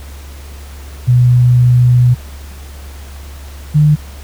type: tone pair in turn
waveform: sine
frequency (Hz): 123.47 / 150.14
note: B2 / D3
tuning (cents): 0 / +39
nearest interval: minor third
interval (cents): 339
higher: second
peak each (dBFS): -5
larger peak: neither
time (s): 1.07-2.15 / 3.74-3.96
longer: first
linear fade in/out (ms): 20
effects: added 70 Hz sine -28 dBFS peak until 4.23 s + pink hiss -38 dBFS RMS until 4.23 s